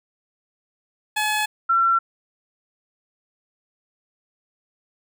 15% pulse / sine tone pair in turn, 852 / 1355.4 Hz, G#5 / E6, +44 / +48 cents, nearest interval minor sixth, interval 804 cents, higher second, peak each -14 / -15 dBFS, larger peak first, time 1.16-1.46 / 1.69-1.99 s, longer neither, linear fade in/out 10 ms, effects none

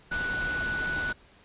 sine tone in noise, 1480 Hz, F#6, in tune, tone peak -28 dBFS, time 0.11-1.13 s, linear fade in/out 10 ms, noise pink, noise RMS -36 dBFS, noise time 0.11-1.13 s, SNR +5 dB, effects pink hiss -57 dBFS RMS until 1.44 s + resampled to 8000 Hz

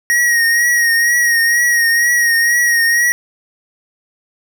square tone with vibrato, 1884 Hz, A#6, 18 cents sharp, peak -11 dBFS, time 0.1-3.12 s, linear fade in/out 0 ms, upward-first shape triangle, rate 2.1 Hz, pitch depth 45 cents each way, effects none

